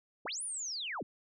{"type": "linear two-way sweep", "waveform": "sine", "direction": "up then down", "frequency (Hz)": [101.5, 10030, 101.5], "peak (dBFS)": -36, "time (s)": [0.25, 1.03], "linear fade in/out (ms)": 5, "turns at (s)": 0.43, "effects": []}